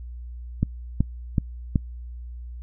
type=click train; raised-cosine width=5 ms; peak=-7 dBFS; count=4; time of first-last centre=0.63-1.758 s; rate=2.66 Hz; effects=noise-tail reverb RT60 0.1 s tail -26 dB re dry + added 60 Hz sine -34 dBFS peak until 2.62 s